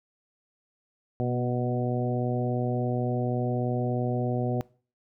harmonic tone with a mistuned harmonic, 123.47 Hz, B2, in tune, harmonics 1 / 2 / 3 / 4 / 5 / 6, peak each -28 / -31 / -33 / -34 / -35 / -36 dBFS, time 1.2-4.61 s, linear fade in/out 0 ms, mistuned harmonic 2, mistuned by -20 cents, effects noise-tail reverb RT60 0.4 s tail -22 dB re dry

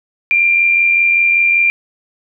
sine tone with amplitude modulation, 2381 Hz, D7, 23 cents sharp, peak -7 dBFS, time 0.31-1.7 s, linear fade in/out 0 ms, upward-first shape sine, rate 85.2 Hz, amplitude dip 40%, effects none

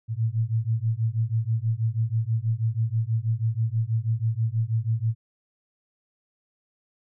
sine beating tone pair, 109.7 / 115.9 Hz, A2 / A#2, -5 / -10 cents, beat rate 6.2 Hz, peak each -25 dBFS, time 0.08-5.15 s, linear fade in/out 50 ms, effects none

